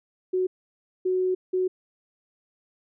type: tone bursts at uneven times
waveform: sine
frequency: 369.8 Hz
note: F#4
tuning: 1 cent flat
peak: -21 dBFS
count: 3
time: 0.33-0.47 / 1.05-1.35 / 1.53-1.68 s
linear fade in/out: 10 ms
effects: none